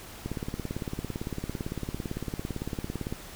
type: click train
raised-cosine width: 3 ms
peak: -19 dBFS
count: 52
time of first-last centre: 0.26-3.125 s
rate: 17.8 Hz
effects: pink hiss -45 dBFS RMS until 3.35 s